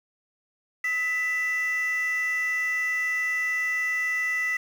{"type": "tone with frequency modulation", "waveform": "sine", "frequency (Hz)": 1986, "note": "B6", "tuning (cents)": 9, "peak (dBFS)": -21, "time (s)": [0.84, 4.57], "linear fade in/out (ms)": 5, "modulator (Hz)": 701, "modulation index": 0.32, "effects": ["tanh soft clip ceiling -23 dBFS", "8-bit"]}